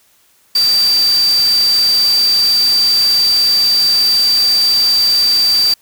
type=tone in noise; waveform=sine; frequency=4662 Hz; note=D8; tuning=14 cents flat; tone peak=-9 dBFS; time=0.55-5.74 s; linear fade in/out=5 ms; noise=white; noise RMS=-24 dBFS; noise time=0.55-5.74 s; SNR=+12 dB; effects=white hiss -53 dBFS RMS until 5.81 s